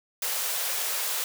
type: high-pass noise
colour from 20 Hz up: white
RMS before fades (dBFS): -29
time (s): 0.22-1.24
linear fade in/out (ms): 2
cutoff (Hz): 420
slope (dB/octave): 48
effects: none